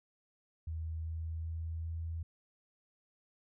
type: tone with pitch steps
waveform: sine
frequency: 80.5 / 81.06 / 81.62 / 82.19 Hz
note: E2 / E2 / E2 / E2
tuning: -41 / -29 / -17 / -5 cents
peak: -36 dBFS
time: 0.67-2.23 s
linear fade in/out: 5 ms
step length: 390 ms
effects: none